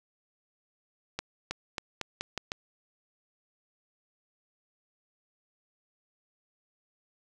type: accelerating click train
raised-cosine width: 0.2 ms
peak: -15 dBFS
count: 7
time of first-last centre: 1.19-2.519 s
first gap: 320 ms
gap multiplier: 0.85
effects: none